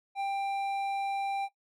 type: tone with hard clipping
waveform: sine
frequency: 790 Hz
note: G5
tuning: 13 cents sharp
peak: -31 dBFS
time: 0.15-1.49 s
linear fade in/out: 50 ms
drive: 8 dB
effects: noise-tail reverb RT60 0.1 s tail -17 dB re dry